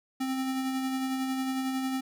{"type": "tone with tremolo", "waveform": "square", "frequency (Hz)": 262.9, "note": "C4", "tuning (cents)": 8, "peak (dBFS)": -28, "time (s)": [0.2, 2.01], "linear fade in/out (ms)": 10, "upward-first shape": "sine", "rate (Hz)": 11, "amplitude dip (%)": 30, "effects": []}